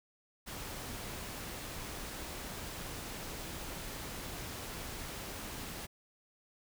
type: noise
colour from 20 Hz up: pink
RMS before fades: -43 dBFS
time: 0.46-5.87 s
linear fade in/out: 20 ms
effects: none